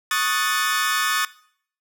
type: chord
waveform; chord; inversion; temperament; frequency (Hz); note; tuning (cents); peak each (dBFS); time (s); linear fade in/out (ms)
sawtooth; D# half-diminished seventh; third; equal; 1108.7 / 1244.5 / 1480 / 1760; C#6 / D#6 / F#6 / A6; 0 / 0 / 0 / 0; -23 / -21 / -24 / -20; 0.11-1.25; 2
effects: noise-tail reverb RT60 0.6 s tail -20 dB re dry